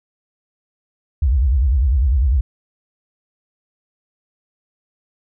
sine tone with vibrato, 65.41 Hz, C2, in tune, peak -12 dBFS, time 1.22-2.41 s, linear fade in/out 5 ms, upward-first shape sine, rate 10 Hz, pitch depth 260 cents each way, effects none

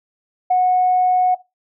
sine tone, 733 Hz, F#5, 16 cents flat, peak -11 dBFS, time 0.5-1.35 s, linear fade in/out 10 ms, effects noise-tail reverb RT60 0.2 s tail -17 dB re dry + tanh soft clip ceiling -7 dBFS

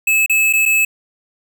square tone with dropouts, 2600 Hz, E7, 24 cents flat, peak -12 dBFS, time 0.07-0.85 s, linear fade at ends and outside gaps 5 ms, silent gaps 0.262-0.296 / 0.528-0.534 / 0.655-0.659 s, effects none

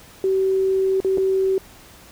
sine tone with dropouts, 382.4 Hz, G4, 43 cents flat, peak -16 dBFS, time 0.24-1.58 s, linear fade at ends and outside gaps 1 ms, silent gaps 1.003-1.047 / 1.174-1.181 s, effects pink hiss -46 dBFS RMS until 2.11 s

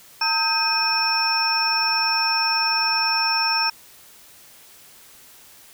sine tone cluster, 909 / 1279 / 1582 / 2501 / 5390 Hz, A#5 / D#6 / G6 / D#7 / E8, -44 / +47 / +15 / +8 / +38 cents, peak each -24 / -29 / -29 / -26 / -21 dBFS, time 0.21-3.7 s, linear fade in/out 5 ms, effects white hiss -48 dBFS RMS until 5.73 s

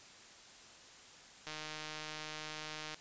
click train, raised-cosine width 0.2 ms, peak -26 dBFS, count 228, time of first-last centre 1.47-2.944 s, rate 154 Hz, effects white hiss -56 dBFS RMS until 3 s + resampled to 16000 Hz

